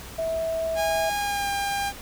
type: tone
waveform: sine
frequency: 652 Hz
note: E5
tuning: 19 cents flat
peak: -24 dBFS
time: 0.18-1.1 s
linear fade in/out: 10 ms
type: tone with pitch glide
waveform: sawtooth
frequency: 818 to 801.2 Hz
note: G#5 to G5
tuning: -26 to +38 cents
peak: -21 dBFS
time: 0.75-1.93 s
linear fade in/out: 50 ms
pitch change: -36 cents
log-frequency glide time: 1.18-1.49 s
effects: added 60 Hz sine -45 dBFS peak until 2.01 s + pink hiss -41 dBFS RMS until 2.01 s